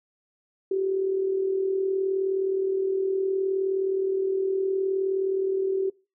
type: tone with amplitude modulation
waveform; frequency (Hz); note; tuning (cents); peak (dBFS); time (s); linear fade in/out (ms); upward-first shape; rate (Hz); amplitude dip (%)
sine; 384.4; G4; -34; -20; 0.71-5.9; 5; sine; 39.3; 50
effects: noise-tail reverb RT60 0.3 s tail -22 dB re dry